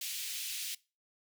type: high-pass noise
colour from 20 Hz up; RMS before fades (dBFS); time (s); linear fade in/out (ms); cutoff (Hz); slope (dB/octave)
pink; -39; 0.01-0.75; 5; 2600; 24
effects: noise-tail reverb RT60 0.3 s tail -22 dB re dry